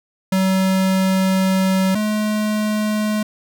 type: tone pair in turn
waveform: square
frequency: 189.6 / 212.8 Hz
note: F#3 / G#3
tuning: +43 / +42 cents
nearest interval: major second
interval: 199 cents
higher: second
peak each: -15 / -18 dBFS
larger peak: first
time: 0.32-1.95 / 1.95-3.23 s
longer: first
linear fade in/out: 5 ms
effects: none